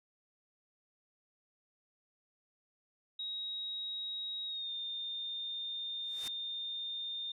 sine tone with pitch glide, 3800 to 3628 Hz, A#7 to A#7, +33 to -48 cents, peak -37 dBFS, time 3.19-7.32 s, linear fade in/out 5 ms, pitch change -81 cents, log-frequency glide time 4.46-4.71 s
white noise with exponential growth, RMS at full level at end -40 dBFS, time 6.01-6.28 s, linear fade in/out 2 ms, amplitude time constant 58 ms
effects low-pass 10000 Hz 12 dB/octave

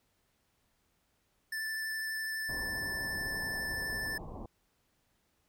square tone with vibrato, 1760 Hz, A6, in tune, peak -35 dBFS, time 1.52-4.18 s, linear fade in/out 5 ms, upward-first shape sine, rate 12 Hz, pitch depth 12 cents each way
pink low-pass noise, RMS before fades -44 dBFS, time 2.49-4.46 s, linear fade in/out 2 ms, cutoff 1100 Hz, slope 96 dB/octave
effects pink hiss -75 dBFS RMS until 5.48 s

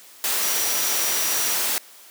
sine tone in noise, 5800 Hz, F#8, 35 cents flat, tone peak -28 dBFS, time 0.43-1.55 s, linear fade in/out 0 ms, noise white, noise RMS -23 dBFS, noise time 0.24-1.78 s, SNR -8 dB, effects white hiss -47 dBFS RMS until 2.1 s + high-pass 300 Hz 12 dB/octave

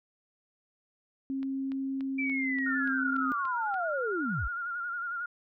sine tone with pitch glide, 269.1 to 265.4 Hz, C4 to C4, +49 to +25 cents, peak -30 dBFS, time 1.3-3.32 s, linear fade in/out 0 ms, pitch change -24 cents, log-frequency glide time 2.05-2.75 s
click train, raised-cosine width 0.3 ms, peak -32 dBFS, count 9, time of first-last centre 1.43-3.742 s, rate 3.46 Hz
sine linear sweep, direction down, 2349 to 32.7 Hz, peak -30 dBFS, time 2.18-4.48 s, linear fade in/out 10 ms
sine tone with vibrato, 1410 Hz, F6, 16 cents sharp, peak -32 dBFS, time 2.66-5.26 s, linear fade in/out 5 ms, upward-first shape sine, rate 11 Hz, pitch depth 52 cents each way
effects none

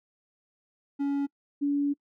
triangle / sine tone pair in turn, 281.3 / 285.4 Hz, C#4 / D4, +26 / -49 cents, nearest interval unison, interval 25 cents, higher second, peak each -23 dBFS, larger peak neither, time 0.99-1.27 / 1.61-1.94 s, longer second, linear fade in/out 20 ms, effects noise-tail reverb RT60 0.1 s tail -25 dB re dry

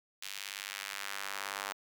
sawtooth tone with high-pass filter sweep, 99 Hz, G2, 18 cents sharp, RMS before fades -41 dBFS, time 0.22-1.73 s, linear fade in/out 5 ms, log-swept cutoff 2900 to 1000 Hz, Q 1.1, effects none

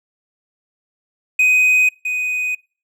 triangle tone pair in turn, 2505 / 2496 Hz, D#7 / D#7, +11 / +5 cents, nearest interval unison, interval 6 cents, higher first, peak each -9 / -17 dBFS, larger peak first, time 1.39-1.89 / 2.05-2.55 s, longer neither, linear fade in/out 5 ms, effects noise-tail reverb RT60 0.4 s tail -26 dB re dry

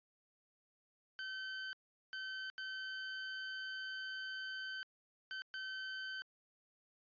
sawtooth tone bursts at uneven times, 1536 Hz, G6, 36 cents flat, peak -38 dBFS, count 5, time 1.19-1.73 / 2.13-2.5 / 2.58-4.83 / 5.31-5.42 / 5.54-6.22 s, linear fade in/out 0 ms, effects resampled to 11025 Hz

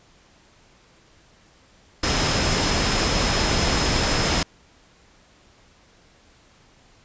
sine tone in noise, 5140 Hz, E8, 45 cents flat, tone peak -30 dBFS, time 2.03-4.43 s, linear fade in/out 5 ms, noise pink, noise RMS -21 dBFS, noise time 2.03-4.43 s, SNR -12 dB, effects pink hiss -55 dBFS RMS until 7.04 s + resampled to 16000 Hz

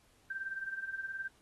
sine tone with tremolo, 1568 Hz, G6, in tune, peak -34 dBFS, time 0.3-1.28 s, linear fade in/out 5 ms, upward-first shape sine, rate 19 Hz, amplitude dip 70%, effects pink hiss -68 dBFS RMS until 1.41 s + AAC 32 kbps

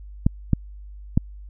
clicks, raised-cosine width 5 ms, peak -4 dBFS, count 3, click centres 0.265 / 0.533 / 1.175 s, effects added 50 Hz sine -37 dBFS peak until 1.49 s

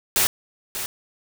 white noise with echo, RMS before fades -19 dBFS, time 0.16-0.27 s, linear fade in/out 0 ms, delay 590 ms, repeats 1, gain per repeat -10 dB, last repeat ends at 0.86 s, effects none

